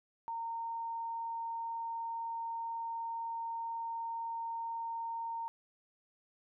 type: tone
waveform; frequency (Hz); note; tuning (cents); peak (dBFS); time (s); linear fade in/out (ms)
sine; 919; A#5; -25; -36; 0.28-5.48; 0
effects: none